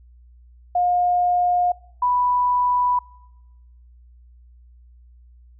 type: tone pair in turn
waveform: sine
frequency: 713 / 987 Hz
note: F5 / B5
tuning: +36 / -1 cents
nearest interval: tritone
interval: 563 cents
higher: second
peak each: -16 dBFS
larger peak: neither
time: 0.75-1.72 / 2.02-2.99 s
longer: neither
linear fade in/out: 5 ms
effects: noise-tail reverb RT60 1.0 s tail -24 dB re dry + added 60 Hz sine -46 dBFS peak until 5.59 s